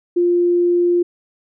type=tone; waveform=sine; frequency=350 Hz; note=F4; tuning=4 cents sharp; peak=-12 dBFS; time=0.16-1.03 s; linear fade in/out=10 ms; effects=none